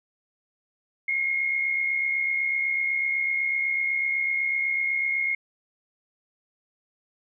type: tone pair together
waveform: sine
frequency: 2149 / 2217 Hz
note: C7 / C#7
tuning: +46 / 0 cents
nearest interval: minor second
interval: 54 cents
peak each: -23 / -33 dBFS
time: 1.08-5.35 s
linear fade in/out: 5 ms
effects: none